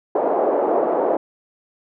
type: band-pass noise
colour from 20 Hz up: white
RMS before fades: -19 dBFS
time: 0.15-1.17 s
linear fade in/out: 5 ms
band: 350 to 700 Hz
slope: 24 dB/octave
effects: none